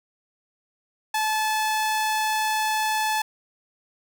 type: tone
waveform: sawtooth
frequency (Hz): 866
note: A5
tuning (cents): -28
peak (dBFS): -18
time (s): 1.14-3.22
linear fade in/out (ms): 5
effects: none